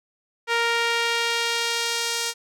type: tone with band-pass filter sweep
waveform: sawtooth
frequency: 466.2 Hz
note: A#4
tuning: in tune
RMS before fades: -24 dBFS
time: 0.47-2.34 s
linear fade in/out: 50 ms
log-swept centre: 2000 to 6000 Hz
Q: 0.9
effects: none